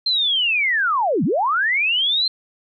sine linear two-way sweep, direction down then up, 4186 to 138.59 to 4186 Hz, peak -16 dBFS, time 0.06-2.28 s, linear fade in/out 5 ms, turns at 1.24 s, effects none

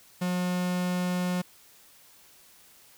45% pulse tone, 180 Hz, F#3, 47 cents flat, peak -26 dBFS, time 0.21-1.42 s, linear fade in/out 10 ms, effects white hiss -56 dBFS RMS until 2.97 s

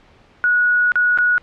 sine tone with dropouts, 1460 Hz, F#6, 24 cents flat, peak -12 dBFS, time 0.44-1.38 s, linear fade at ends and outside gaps 0 ms, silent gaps 0.919-0.956 / 1.175-1.186 s, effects pink hiss -50 dBFS RMS until 1.42 s + low-pass 3000 Hz 12 dB/octave

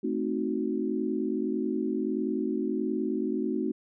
sine chord, A diminished seventh, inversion none, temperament equal, 220 / 261.6 / 311.1 / 370 Hz, A3 / C4 / Eb4 / Gb4, 0 / 0 / 0 / 0 cents, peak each -32 dBFS, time 0.03-3.72 s, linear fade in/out 10 ms, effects none

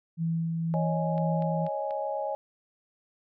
sine tone with tremolo, 164.81 Hz, E3, in tune, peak -25 dBFS, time 0.17-1.69 s, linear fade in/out 50 ms, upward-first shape sine, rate 2 Hz, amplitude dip 25%
sine chord, C# suspended second, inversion none, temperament just, 554.4 / 623.7 / 831.5 Hz, C#5 / D#5 / G#5, 0 / +4 / +2 cents, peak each -33 dBFS, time 0.74-2.35 s, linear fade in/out 0 ms
click train, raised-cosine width 0.3 ms, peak -32 dBFS, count 4, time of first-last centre 1.18-1.908 s, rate 4.12 Hz
effects none

